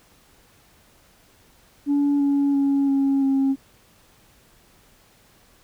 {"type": "tone with pitch steps", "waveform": "sine", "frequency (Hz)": [285.6, 281.8, 278.1, 274.4, 270.8], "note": ["D4", "C#4", "C#4", "C#4", "C#4"], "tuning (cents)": [-48, 29, 6, -17, -40], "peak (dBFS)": -15, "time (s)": [1.86, 3.56], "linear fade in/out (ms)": 50, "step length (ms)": 340, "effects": ["tanh soft clip ceiling -15 dBFS", "pink hiss -56 dBFS RMS until 5.63 s"]}